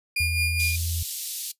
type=tone with tremolo; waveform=35% pulse; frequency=2420 Hz; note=D#7; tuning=49 cents flat; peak=-19 dBFS; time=0.16-0.76 s; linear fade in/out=5 ms; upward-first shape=sine; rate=4.7 Hz; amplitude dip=50%
type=tone; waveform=sine; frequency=83.9 Hz; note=E2; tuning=31 cents sharp; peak=-26 dBFS; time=0.2-1.03 s; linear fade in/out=5 ms
type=high-pass noise; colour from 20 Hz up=white; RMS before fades=-31 dBFS; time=0.59-1.52 s; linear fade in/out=10 ms; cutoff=3300 Hz; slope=24 dB/octave
effects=noise-tail reverb RT60 0.1 s tail -17 dB re dry + resampled to 32000 Hz